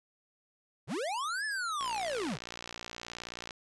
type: linear two-way sweep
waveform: square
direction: up then down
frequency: 84 to 1760 to 95.7 Hz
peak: -33 dBFS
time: 0.87-2.38 s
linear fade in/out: 50 ms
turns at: 1.45 s
type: click train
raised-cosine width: 0.2 ms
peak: -23 dBFS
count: 101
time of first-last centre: 1.81-3.508 s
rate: 58.9 Hz
effects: resampled to 24000 Hz